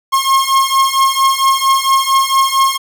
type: beating tone pair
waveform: 45% pulse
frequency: 1074 / 1078.4 Hz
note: C6 / C#6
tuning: +45 / -48 cents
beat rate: 4.4 Hz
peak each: -13 dBFS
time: 0.12-2.78 s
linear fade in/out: 20 ms
effects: none